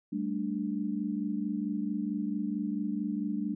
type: chord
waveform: sine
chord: G suspended second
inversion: none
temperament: just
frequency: 196 / 220.5 / 294 Hz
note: G3 / A3 / D4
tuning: 0 / +4 / +2 cents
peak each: -34 dBFS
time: 0.12-3.55 s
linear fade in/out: 10 ms
effects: none